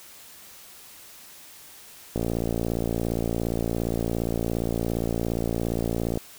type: click train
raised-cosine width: 2 ms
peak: -13 dBFS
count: 231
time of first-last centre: 2.16-6.174 s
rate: 57.3 Hz
effects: white hiss -47 dBFS RMS until 6.38 s